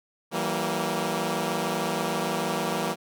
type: chord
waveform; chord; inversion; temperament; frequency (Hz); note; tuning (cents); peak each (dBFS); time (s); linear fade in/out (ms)
10% pulse; E diminished; none; equal with one note detuned; 164.81 / 191.3 / 233.1; E3 / G3 / Bb3; 0 / -42 / 0; -22; 0.31-2.96; 50
effects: none